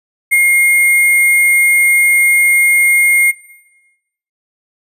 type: tone with sample-and-hold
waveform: sine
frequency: 2139 Hz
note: C7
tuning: 38 cents sharp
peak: -6 dBFS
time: 0.31-3.32 s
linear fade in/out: 20 ms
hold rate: 11025 Hz
effects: noise-tail reverb RT60 1.0 s tail -17 dB re dry + resampled to 32000 Hz